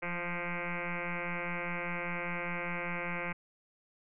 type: tone with frequency modulation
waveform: sine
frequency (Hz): 1046.5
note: C6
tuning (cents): 0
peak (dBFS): -33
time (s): 0.02-3.33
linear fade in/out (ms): 10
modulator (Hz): 174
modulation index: 7.8
effects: none